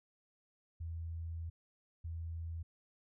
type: tone bursts at uneven times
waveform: sine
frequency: 82.7 Hz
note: E2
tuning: 6 cents sharp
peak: -39 dBFS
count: 2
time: 0.8-1.5 / 2.04-2.63 s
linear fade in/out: 10 ms
effects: none